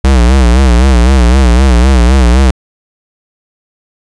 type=tone with vibrato; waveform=square; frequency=62.9 Hz; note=B1; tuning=32 cents sharp; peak=-4 dBFS; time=0.04-2.51 s; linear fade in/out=5 ms; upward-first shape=sine; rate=3.9 Hz; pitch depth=130 cents each way; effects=resampled to 22050 Hz